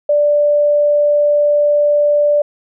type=tone; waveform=sine; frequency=587.3 Hz; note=D5; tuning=in tune; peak=-9 dBFS; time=0.09-2.42 s; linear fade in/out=5 ms; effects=none